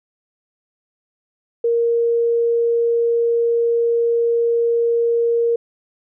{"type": "tone", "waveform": "sine", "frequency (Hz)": 467.2, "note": "A#4", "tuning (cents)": 4, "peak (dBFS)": -14, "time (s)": [1.64, 5.56], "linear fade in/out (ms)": 5, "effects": []}